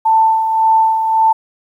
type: tone with tremolo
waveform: sine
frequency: 888 Hz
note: A5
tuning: 16 cents sharp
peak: -7 dBFS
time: 0.05-1.33 s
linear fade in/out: 10 ms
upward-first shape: sine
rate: 1.8 Hz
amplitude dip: 50%
effects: 8-bit